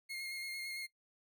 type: tone with vibrato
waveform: 30% pulse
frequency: 2142 Hz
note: C7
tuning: 40 cents sharp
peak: -38 dBFS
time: 0.09-0.87 s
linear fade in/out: 20 ms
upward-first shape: square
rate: 8.9 Hz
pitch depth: 17 cents each way
effects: noise-tail reverb RT60 0.1 s tail -19 dB re dry